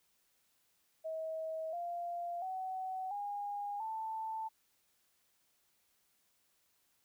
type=tone with pitch steps; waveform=sine; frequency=640 / 693.9 / 752.4 / 815.7 / 884.4 Hz; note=D#5 / F5 / F#5 / G#5 / A5; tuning=+49 / -11 / +29 / -31 / +9 cents; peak=-37 dBFS; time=1.04-4.49 s; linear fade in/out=20 ms; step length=690 ms; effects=white hiss -75 dBFS RMS until 7.04 s